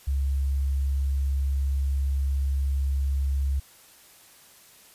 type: tone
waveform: sine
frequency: 68.6 Hz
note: C#2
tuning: 17 cents flat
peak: -22 dBFS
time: 0.07-3.6 s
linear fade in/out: 10 ms
effects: white hiss -53 dBFS RMS until 4.94 s + resampled to 32000 Hz